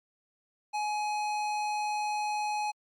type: tone with hard clipping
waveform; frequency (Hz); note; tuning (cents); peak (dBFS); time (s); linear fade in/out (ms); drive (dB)
sine; 841; G#5; +22; -31; 0.73-2.72; 20; 15
effects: Opus 48 kbps